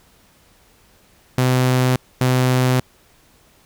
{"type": "tone bursts at uneven times", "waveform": "sawtooth", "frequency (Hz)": 127.5, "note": "C3", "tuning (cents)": -44, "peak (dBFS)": -10, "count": 2, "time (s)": [[1.38, 1.96], [2.21, 2.8]], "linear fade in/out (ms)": 2, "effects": ["pink hiss -54 dBFS RMS until 3.65 s"]}